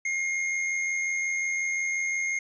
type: tone with amplitude modulation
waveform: square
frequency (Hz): 2135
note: C7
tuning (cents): +34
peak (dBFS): -25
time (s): 0.05-2.39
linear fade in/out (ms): 5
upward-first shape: sine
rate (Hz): 85.6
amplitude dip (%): 35
effects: resampled to 16000 Hz + 11-bit